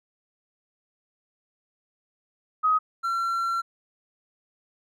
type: tone pair in turn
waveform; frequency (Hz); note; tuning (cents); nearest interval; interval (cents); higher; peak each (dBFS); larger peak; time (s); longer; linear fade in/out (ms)
sine / triangle; 1260 / 1359.8; D#6 / F6; +21 / -47; minor second; 132; second; -18 / -22; first; 2.63-2.79 / 3.03-3.62; second; 20
effects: none